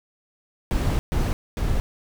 brown noise bursts at uneven times, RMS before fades -22 dBFS, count 3, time 0.71-0.99 / 1.12-1.33 / 1.57-1.8 s, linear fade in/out 0 ms, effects none

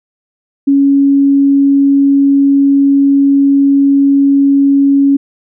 sine tone, 278.1 Hz, C#4, 6 cents sharp, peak -5 dBFS, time 0.67-5.17 s, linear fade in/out 10 ms, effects none

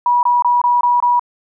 sine tone bursts, 970 Hz, B5, 31 cents flat, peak -10 dBFS, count 6, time 0.06-1.195 s, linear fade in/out 2 ms, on 170 ms, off 23 ms, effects none

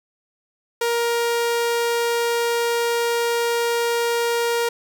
sawtooth tone, 470 Hz, A#4, 14 cents sharp, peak -15 dBFS, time 0.81-4.69 s, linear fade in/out 5 ms, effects none

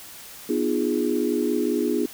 sine chord, F half-diminished seventh, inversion second, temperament equal with one note detuned, 246.9 / 304.5 / 349.2 / 415.3 Hz, Cb4 / Eb4 / F4 / Ab4, 0 / -37 / 0 / 0 cents, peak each -26 dBFS, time 0.49-2.06 s, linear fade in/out 5 ms, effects white hiss -42 dBFS RMS until 2.13 s

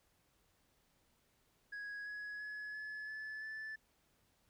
sine tone with pitch steps, 1661.2 / 1678.6 / 1696.1 / 1713.8 / 1731.7 / 1749.8 Hz, G#6 / G#6 / G#6 / A6 / A6 / A6, 0 / +18 / +36 / -46 / -28 / -10 cents, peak -40 dBFS, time 1.72-3.76 s, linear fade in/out 10 ms, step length 340 ms, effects tanh soft clip ceiling -42 dBFS + pink hiss -75 dBFS RMS until 4.49 s

